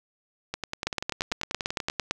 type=two click trains; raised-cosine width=0.2 ms; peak=-9 / -13 dBFS; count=12 / 15; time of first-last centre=0.87-2.11 / 0.54-1.899 s; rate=8.87 / 10.3 Hz; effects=none